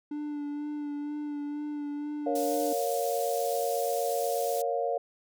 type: tone with vibrato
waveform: triangle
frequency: 293.7 Hz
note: D4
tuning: in tune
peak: -30 dBFS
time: 0.11-2.73 s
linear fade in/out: 5 ms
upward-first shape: sine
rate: 2.1 Hz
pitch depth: 22 cents each way
type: chord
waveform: sine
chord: Bb minor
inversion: none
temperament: equal with one note detuned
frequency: 466.2 / 554.4 / 704.9 Hz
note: Bb4 / Db5 / F5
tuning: 0 / 0 / +16 cents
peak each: -31 dBFS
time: 2.26-4.98 s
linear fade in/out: 5 ms
type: high-pass noise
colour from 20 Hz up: pink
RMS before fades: -40 dBFS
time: 2.35-4.62 s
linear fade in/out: 5 ms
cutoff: 6100 Hz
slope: 12 dB/octave
effects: none